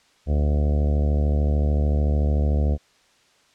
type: harmonic tone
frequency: 73.5 Hz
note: D2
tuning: 2 cents sharp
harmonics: 1 / 2 / 3 / 4 / 5 / 6 / 7 / 8 / 9 / 10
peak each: -18 / -28 / -30 / -36 / -38 / -37 / -35 / -39 / -39 / -44 dBFS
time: 0.26-2.78 s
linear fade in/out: 50 ms
effects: white hiss -59 dBFS RMS until 3.54 s + low-pass 6000 Hz 12 dB/octave